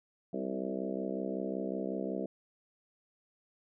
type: harmonic tone with a mistuned harmonic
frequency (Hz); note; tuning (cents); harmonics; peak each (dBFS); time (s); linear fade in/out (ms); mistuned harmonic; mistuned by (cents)
65.41; C2; 0; 3 / 4 / 5 / 6 / 7 / 8 / 9 / 10; -39 / -40 / -41 / -42 / -42 / -43 / -44 / -44; 0.33-2.26; 5; 6; -29
effects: none